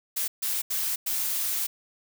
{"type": "noise bursts at uneven times", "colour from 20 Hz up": "blue", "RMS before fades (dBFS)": -28, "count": 4, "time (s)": [[0.16, 0.28], [0.42, 0.62], [0.7, 0.96], [1.06, 1.67]], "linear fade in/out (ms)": 10, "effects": []}